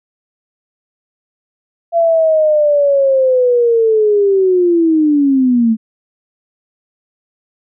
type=linear sweep; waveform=sine; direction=down; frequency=681 to 217.7 Hz; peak=-8 dBFS; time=1.92-5.77 s; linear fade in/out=50 ms; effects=none